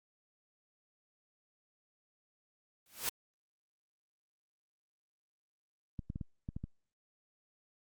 white noise with exponential growth, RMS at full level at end -31 dBFS, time 2.86-3.09 s, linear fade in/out 1 ms, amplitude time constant 48 ms
clicks, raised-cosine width 5 ms, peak -27 dBFS, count 7, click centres 5.992 / 6.101 / 6.159 / 6.212 / 6.489 / 6.565 / 6.64 s
effects Opus 48 kbps

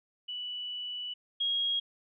sine tone pair in turn, 2960 / 3280 Hz, F#7 / G#7, 0 / -22 cents, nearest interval major second, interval 178 cents, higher second, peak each -35 / -27 dBFS, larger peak second, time 0.28-1.14 / 1.4-1.8 s, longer first, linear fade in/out 10 ms, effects none

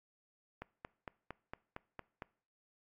click train, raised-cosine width 0.5 ms, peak -28 dBFS, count 8, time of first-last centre 0.62-2.222 s, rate 4.37 Hz, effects noise-tail reverb RT60 0.5 s tail -22 dB re dry + AAC 48 kbps

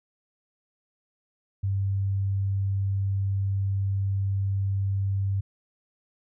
sine tone, 98 Hz, G2, in tune, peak -23 dBFS, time 1.63-5.41 s, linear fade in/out 10 ms, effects none

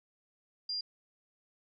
sine tone, 4800 Hz, D8, 37 cents sharp, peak -33 dBFS, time 0.69-0.81 s, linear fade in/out 5 ms, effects none

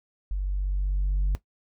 sine tone with level ramp, 47.82 Hz, G1, 42 cents flat, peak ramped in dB -25 to -18 dBFS, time 0.31-1.35 s, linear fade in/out 0 ms, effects noise-tail reverb RT60 0.1 s tail -17 dB re dry + tanh soft clip ceiling -20 dBFS

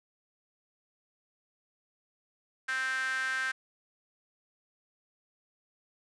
sawtooth tone with high-pass filter, 261.6 Hz, C4, in tune, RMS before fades -32 dBFS, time 2.68-3.52 s, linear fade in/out 10 ms, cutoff 1600 Hz, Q 8.2, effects resampled to 22050 Hz

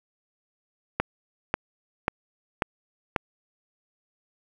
click train, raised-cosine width 0.5 ms, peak -7 dBFS, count 5, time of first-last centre 1-3.162 s, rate 1.85 Hz, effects 7-bit

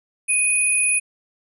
sine tone pair together, 2491 / 9918 Hz, D#7 / D#9, +1 / -7 cents, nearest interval 2 octaves, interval 2392 cents, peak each -20 / -18 dBFS, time 0.28-1 s, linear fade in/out 20 ms, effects none

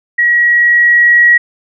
sine tone with level ramp, 1911 Hz, A#6, 43 cents sharp, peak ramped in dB -7 to -3 dBFS, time 0.18-1.38 s, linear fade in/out 10 ms, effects none

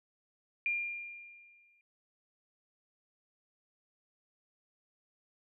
sine tone with exponential decay, 2400 Hz, D7, 37 cents sharp, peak -28 dBFS, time 0.66-1.81 s, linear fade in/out 1 ms, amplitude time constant 250 ms, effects none

